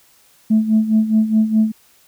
sine tone with tremolo, 218.4 Hz, A3, 13 cents flat, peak -8 dBFS, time 0.5-1.72 s, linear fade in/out 10 ms, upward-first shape sine, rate 4.8 Hz, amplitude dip 75%, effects tanh soft clip ceiling -6 dBFS + white hiss -53 dBFS RMS until 2.07 s

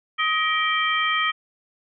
harmonic tone with a mistuned harmonic, 630 Hz, D#5, 21 cents sharp, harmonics 2 / 3 / 4 / 5, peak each -23 / -25 / -26 / -27 dBFS, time 0.18-1.32 s, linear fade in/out 20 ms, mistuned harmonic 4, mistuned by -130 cents, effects none

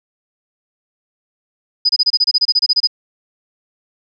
sine tone bursts, 4978 Hz, D#8, in tune, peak -9 dBFS, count 15, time 1.85-2.873 s, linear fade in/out 10 ms, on 43 ms, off 27 ms, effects none

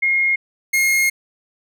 sine / 45% pulse tone pair in turn, 2144 / 2144 Hz, C7 / C7, +42 / +42 cents, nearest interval unison, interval 0 cents, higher neither, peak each -14 / -14 dBFS, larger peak neither, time 0.02-0.36 / 0.73-1.1 s, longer second, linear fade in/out 10 ms, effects none

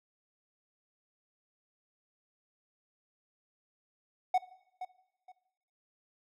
triangle tone with echo, 739 Hz, F#5, 2 cents flat, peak -21 dBFS, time 4.34-4.38 s, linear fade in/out 5 ms, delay 470 ms, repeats 2, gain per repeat -13 dB, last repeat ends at 5.32 s, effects noise-tail reverb RT60 0.9 s tail -19 dB re dry

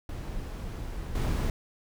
brown noise with level steps, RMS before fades -36 / -27 dBFS, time 0.09-1.5 s, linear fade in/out 2 ms, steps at 1.15 s, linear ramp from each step 5 ms, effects none

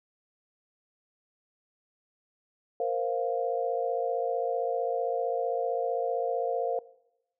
sine chord, Bb suspended second, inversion none, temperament equal with one note detuned, 467.8 / 523.3 / 698.5 Hz, Bb4 / C5 / F5, +6 / 0 / 0 cents, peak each -30 / -31 / -31 dBFS, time 2.8-6.79 s, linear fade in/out 2 ms, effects noise-tail reverb RT60 0.9 s tail -21 dB re dry

